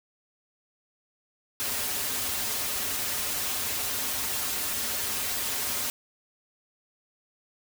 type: noise with comb filter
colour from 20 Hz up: white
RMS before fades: -30 dBFS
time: 1.6-5.9 s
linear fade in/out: 0 ms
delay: 6 ms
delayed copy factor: -1
effects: none